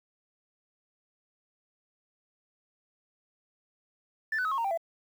sine tone with pitch steps, 1763 / 1499.7 / 1275.8 / 1085.3 / 923.2 / 785.3 / 668.1 Hz, A6 / F#6 / D#6 / C#6 / A#5 / G5 / E5, +3 / +23 / +43 / -37 / -17 / +3 / +23 cents, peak -25 dBFS, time 4.32-4.775 s, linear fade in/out 5 ms, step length 65 ms, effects tanh soft clip ceiling -25 dBFS + 9-bit

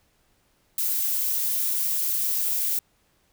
violet noise, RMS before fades -25 dBFS, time 0.78-2.79 s, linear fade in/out 2 ms, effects pink hiss -66 dBFS RMS until 3.32 s

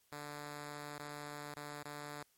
5% pulse tone with dropouts, 146.83 Hz, D3, in tune, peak -33 dBFS, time 0.12-2.23 s, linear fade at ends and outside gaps 2 ms, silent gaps 0.984-0.996 / 1.542-1.564 / 1.83-1.853 s, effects white hiss -73 dBFS RMS until 2.37 s + MP3 64 kbps

